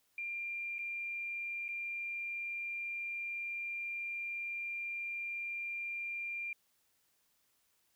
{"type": "tone with dropouts", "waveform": "sine", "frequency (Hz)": 2387, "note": "D7", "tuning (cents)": 28, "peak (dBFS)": -37, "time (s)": [0.18, 6.53], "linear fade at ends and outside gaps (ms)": 2, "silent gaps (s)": [[0.784, 0.79], [1.682, 1.688]], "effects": ["white hiss -75 dBFS RMS until 7.95 s"]}